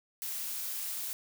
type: noise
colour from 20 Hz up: blue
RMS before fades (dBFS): -37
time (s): 0.22-1.13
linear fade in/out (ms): 0
effects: none